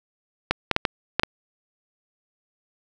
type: clicks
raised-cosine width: 0.3 ms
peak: -3 dBFS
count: 6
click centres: 0.51 / 0.713 / 0.764 / 0.852 / 1.196 / 1.234 s
effects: none